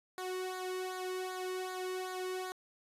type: tone with flanger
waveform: sawtooth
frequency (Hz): 370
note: F#4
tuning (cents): 0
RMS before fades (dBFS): -39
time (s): 0.18-2.52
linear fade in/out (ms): 0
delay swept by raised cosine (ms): 0.35 to 1.26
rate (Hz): 2.6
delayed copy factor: -0.8
effects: resampled to 32000 Hz